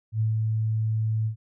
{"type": "tone with ADSR envelope", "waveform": "sine", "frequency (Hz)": 110, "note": "A2", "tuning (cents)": 0, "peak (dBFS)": -20, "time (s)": [0.12, 1.36], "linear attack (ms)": 84, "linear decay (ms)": 140, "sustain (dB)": -2, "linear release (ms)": 98, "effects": []}